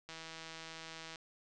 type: click train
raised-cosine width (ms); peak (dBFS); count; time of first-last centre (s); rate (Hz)
0.2; -30; 174; 0.09-1.158; 162
effects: resampled to 22050 Hz